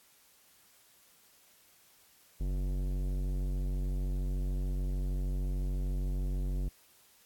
sine tone with tanh clipping, 46.75 Hz, F#1, 19 cents sharp, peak -32 dBFS, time 2.4-6.69 s, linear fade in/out 10 ms, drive 16 dB, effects white hiss -63 dBFS RMS until 7.25 s + AAC 64 kbps

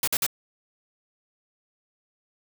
white noise bursts, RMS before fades -24 dBFS, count 3, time 0.03-0.265 s, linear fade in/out 2 ms, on 45 ms, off 50 ms, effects none

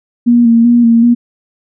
sine tone with vibrato, 234.9 Hz, A#3, 13 cents sharp, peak -4 dBFS, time 0.26-1.15 s, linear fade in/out 20 ms, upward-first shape square, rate 2.6 Hz, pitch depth 29 cents each way, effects none

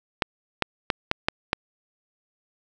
clicks, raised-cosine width 0.3 ms, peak -4 dBFS, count 6, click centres 0.222 / 0.623 / 0.902 / 1.114 / 1.285 / 1.531 s, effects none

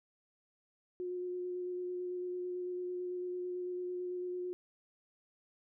sine tone with vibrato, 360 Hz, F#4, 47 cents flat, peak -36 dBFS, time 1-4.53 s, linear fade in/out 0 ms, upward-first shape square, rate 9 Hz, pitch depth 9 cents each way, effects none

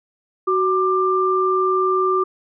sine tone pair together, 373.9 / 1187 Hz, F#4 / D6, +18 / +18 cents, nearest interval octave + minor sixth, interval 2000 cents, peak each -18 dBFS, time 0.47-2.24 s, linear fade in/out 10 ms, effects none

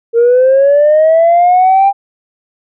sine linear sweep, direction up, 458.1 to 800 Hz, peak -3 dBFS, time 0.13-1.93 s, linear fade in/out 50 ms, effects tanh soft clip ceiling -2 dBFS

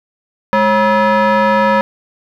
sine tone with frequency modulation, 209.2 Hz, G#3, 13 cents sharp, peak -6 dBFS, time 0.53-1.81 s, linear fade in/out 0 ms, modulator 753 Hz, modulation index 1.7, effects tanh soft clip ceiling -8 dBFS + 8-bit

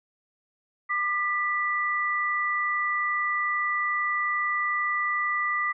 sine tone pair together, 1200 / 1968.8 Hz, D6 / B6, +37 / -6 cents, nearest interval major sixth, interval 857 cents, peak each -27 / -26 dBFS, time 0.89-5.73 s, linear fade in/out 20 ms, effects none

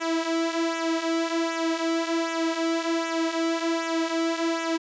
sawtooth tone with flanger, 329.6 Hz, E4, in tune, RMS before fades -26 dBFS, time 0-4.78 s, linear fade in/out 20 ms, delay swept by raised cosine 0.21 to 4.21 ms, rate 1.3 Hz, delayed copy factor -0.65, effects resampled to 16000 Hz

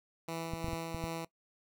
10% pulse tone with tremolo, 164.81 Hz, E3, in tune, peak -28 dBFS, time 0.28-1.25 s, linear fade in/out 5 ms, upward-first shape sine, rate 2.7 Hz, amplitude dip 30%
clicks, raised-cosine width 5 ms, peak -26 dBFS, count 6, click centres 0.536 / 0.644 / 0.684 / 0.733 / 0.946 / 1.04 s
effects noise-tail reverb RT60 0.1 s tail -20 dB re dry

